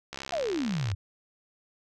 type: click train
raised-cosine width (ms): 0.2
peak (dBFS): -19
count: 54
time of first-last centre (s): 0.13-0.916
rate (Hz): 67.4
type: exponential sweep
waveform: sine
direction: down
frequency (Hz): 740 to 87.31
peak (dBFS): -27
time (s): 0.32-0.95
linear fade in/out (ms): 10
effects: none